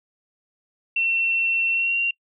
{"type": "tone with pitch glide", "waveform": "sine", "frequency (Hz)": [2707, 2759], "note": ["E7", "F7"], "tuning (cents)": [45, -22], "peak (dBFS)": -19, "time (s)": [0.96, 2.11], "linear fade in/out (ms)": 5, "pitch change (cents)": 33, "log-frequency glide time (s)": [1.72, 1.98], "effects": ["noise-tail reverb RT60 0.1 s tail -25 dB re dry"]}